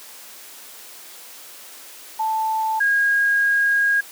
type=tone pair in turn; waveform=sine; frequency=880 / 1633.6 Hz; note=A5 / G#6; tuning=0 / -29 cents; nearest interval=major seventh; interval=1071 cents; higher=second; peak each=-19 / -15 dBFS; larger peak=second; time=2.19-2.8 / 2.8-4.01 s; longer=second; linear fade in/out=10 ms; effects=white hiss -41 dBFS RMS until 4.11 s + high-pass 300 Hz 12 dB/octave